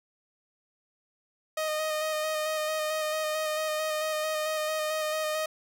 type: tone with vibrato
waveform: sawtooth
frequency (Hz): 620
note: D#5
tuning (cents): -6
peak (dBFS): -24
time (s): 1.57-5.46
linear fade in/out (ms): 5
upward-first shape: square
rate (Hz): 4.5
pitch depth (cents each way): 16
effects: none